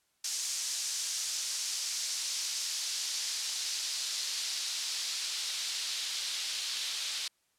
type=noise with band-pass filter sweep; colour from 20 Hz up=white; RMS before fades=-35 dBFS; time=0.24-7.28 s; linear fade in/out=5 ms; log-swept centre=6000 to 3900 Hz; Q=1.6; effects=white hiss -74 dBFS RMS until 7.58 s + low-pass 11000 Hz 12 dB/octave